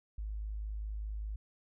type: tone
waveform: sine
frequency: 52.5 Hz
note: G#1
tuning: 19 cents sharp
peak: -36 dBFS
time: 0.18-1.36 s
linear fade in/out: 5 ms
effects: none